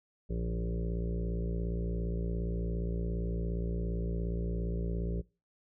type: harmonic tone with a mistuned harmonic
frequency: 57.3 Hz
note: A#1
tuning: 29 cents flat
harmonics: 1 / 2 / 3 / 5 / 6 / 7 / 8 / 9 / 10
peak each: -33 / -42 / -37 / -48 / -50 / -43 / -47 / -52 / -52 dBFS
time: 0.29-5.22 s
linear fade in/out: 20 ms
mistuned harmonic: 2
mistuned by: -23 cents
effects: noise-tail reverb RT60 0.3 s tail -22 dB re dry